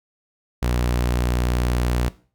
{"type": "tone", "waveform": "sawtooth", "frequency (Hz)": 60.6, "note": "B1", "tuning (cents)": -32, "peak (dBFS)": -15, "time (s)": [0.62, 2.09], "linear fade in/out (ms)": 10, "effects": ["noise-tail reverb RT60 0.4 s tail -18 dB re dry"]}